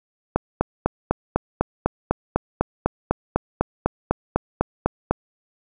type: click train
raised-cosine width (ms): 1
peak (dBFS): -3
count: 20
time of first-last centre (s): 0.36-5.11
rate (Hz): 4
effects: none